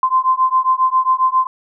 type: beating tone pair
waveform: sine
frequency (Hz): 1034 / 1041.4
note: C6 / C6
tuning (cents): -21 / -8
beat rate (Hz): 7.4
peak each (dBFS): -15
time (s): 0.03-1.47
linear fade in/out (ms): 2
effects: none